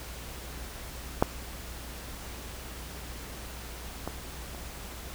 clicks, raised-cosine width 1 ms, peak -6 / -18 / -28 dBFS, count 3, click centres 1.225 / 4.076 / 4.548 s, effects added 60 Hz sine -43 dBFS peak until 5.14 s + pink hiss -43 dBFS RMS until 5.14 s

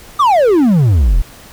triangle exponential sweep, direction down, 1244.5 to 34.65 Hz, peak -5 dBFS, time 0.19-1.22 s, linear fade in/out 10 ms, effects pink hiss -38 dBFS RMS until 1.52 s

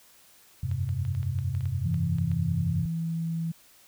sine chord, F suspended second, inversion none, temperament equal, 87.31 / 98 / 130.81 Hz, F2 / G2 / C3, 0 / 0 / 0 cents, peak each -32 / -30 / -30 dBFS, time 0.63-2.86 s, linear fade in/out 5 ms
clicks, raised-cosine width 0.3 ms, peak -32 dBFS, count 12, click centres 0.714 / 0.891 / 1.051 / 1.15 / 1.23 / 1.388 / 1.55 / 1.608 / 1.656 / 1.943 / 2.185 / 2.316 s
sine tone, 164.81 Hz, E3, in tune, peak -27 dBFS, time 1.85-3.52 s, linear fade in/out 10 ms
effects white hiss -57 dBFS RMS until 3.87 s

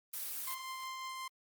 blue noise, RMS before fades -40 dBFS, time 0.13-0.55 s, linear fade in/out 10 ms
sawtooth tone with tremolo, 1046.5 Hz, C6, in tune, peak -36 dBFS, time 0.47-1.28 s, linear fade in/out 5 ms, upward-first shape triangle, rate 5.5 Hz, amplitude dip 25%
effects Opus 24 kbps

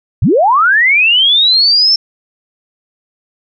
sine linear sweep, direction up, 69 to 5410 Hz, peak -6 dBFS, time 0.22-1.96 s, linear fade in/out 5 ms, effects none

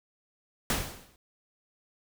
pink noise with exponential decay, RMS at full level -25 dBFS, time 0.7-1.16 s, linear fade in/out 1 ms, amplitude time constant 100 ms, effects none

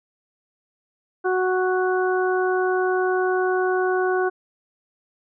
harmonic tone, 370 Hz, F#4, in tune, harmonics 1 / 2 / 3 / 4, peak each -20 / -26 / -30 / -27 dBFS, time 1.24-4.3 s, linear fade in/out 20 ms, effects none

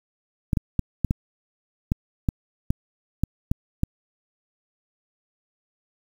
clicks, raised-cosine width 5 ms, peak -8 dBFS, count 11, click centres 0.532 / 0.572 / 0.793 / 1.047 / 1.109 / 1.919 / 2.288 / 2.705 / 3.236 / 3.515 / 3.834 s, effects 7-bit

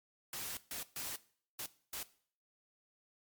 white noise bursts at uneven times, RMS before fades -42 dBFS, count 5, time 0.33-0.57 / 0.71-0.83 / 0.96-1.16 / 1.59-1.66 / 1.93-2.03 s, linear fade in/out 2 ms, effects noise-tail reverb RT60 0.5 s tail -18 dB re dry + MP3 96 kbps

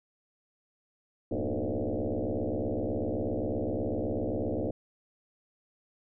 sine tone with frequency modulation, 110 Hz, A2, in tune, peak -28 dBFS, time 1.31-4.71 s, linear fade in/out 5 ms, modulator 67.8 Hz, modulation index 7.5, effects none

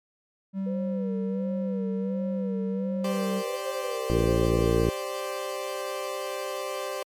triangle tone, 193.1 Hz, G3, 26 cents flat, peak -25 dBFS, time 0.53-3.43 s, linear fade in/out 50 ms
sine tone with vibrato, 493.9 Hz, B4, in tune, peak -32 dBFS, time 0.66-4.89 s, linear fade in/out 10 ms, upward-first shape sine, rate 1.4 Hz, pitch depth 140 cents each way
30% pulse chord, G suspended fourth, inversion none, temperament equal, 392 / 523.3 / 587.3 Hz, G4 / C5 / D5, 0 / 0 / 0 cents, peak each -34 / -31 / -32 dBFS, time 3.04-7.03 s, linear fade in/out 5 ms
harmonic tone, 57.2 Hz, A#1, 32 cents flat, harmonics 1 / 2 / 3 / 4 / 5 / 6 / 7 / 8, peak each -28 / -28 / -30 / -34 / -33 / -28 / -28 / -30 dBFS, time 4.1-4.9 s, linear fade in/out 0 ms
effects MP3 64 kbps

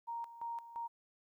sine tone with tremolo, 932.3 Hz, A#5, in tune, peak -38 dBFS, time 0.07-0.88 s, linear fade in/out 20 ms, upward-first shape square, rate 2.9 Hz, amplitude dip 75%, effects 13-bit

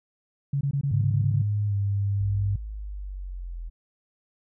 sine tone bursts, 140 Hz, C#3, 18 cents sharp, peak -22 dBFS, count 9, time 0.53-1.418 s, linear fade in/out 5 ms, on 80 ms, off 21 ms
sine tone with pitch glide, 103.83 to 100.06 Hz, G#2 to G2, 0 to +36 cents, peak -22 dBFS, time 0.91-2.56 s, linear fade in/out 5 ms, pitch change -64 cents, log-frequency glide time 1.67-1.74 s
sine linear sweep, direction down, 58.27 to 41.2 Hz, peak -32 dBFS, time 2.19-3.7 s, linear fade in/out 20 ms
effects none

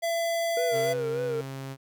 square tone, 672 Hz, E5, 33 cents sharp, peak -26 dBFS, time 0.02-0.94 s, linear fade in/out 20 ms
triangle tone with vibrato, 475.5 Hz, A#4, 34 cents sharp, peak -25 dBFS, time 0.57-1.41 s, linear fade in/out 2 ms, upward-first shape sine, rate 3.4 Hz, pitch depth 76 cents each way
sawtooth tone with pitch glide, 133.3 to 135 Hz, C3 to C#3, +33 to -45 cents, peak -31 dBFS, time 0.71-1.77 s, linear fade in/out 50 ms, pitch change +22 cents, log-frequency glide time 0.83-1.12 s
effects none

